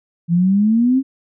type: exponential sweep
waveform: sine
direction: up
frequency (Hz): 165.8 to 272.7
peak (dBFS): -11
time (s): 0.28-1.03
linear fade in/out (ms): 50
effects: none